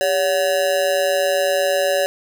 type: tone with amplitude modulation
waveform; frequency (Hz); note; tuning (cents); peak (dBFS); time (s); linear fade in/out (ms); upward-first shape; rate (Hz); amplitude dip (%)
square; 567; C#5; +39; -13; 0.01-2.06; 0; sine; 168; 80
effects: none